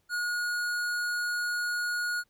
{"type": "tone with hard clipping", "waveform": "sine", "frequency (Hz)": 1444, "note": "F#6", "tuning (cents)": -43, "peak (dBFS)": -30, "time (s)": [0.09, 2.24], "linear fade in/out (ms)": 50, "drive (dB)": 14, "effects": ["pink hiss -73 dBFS RMS until 2.29 s"]}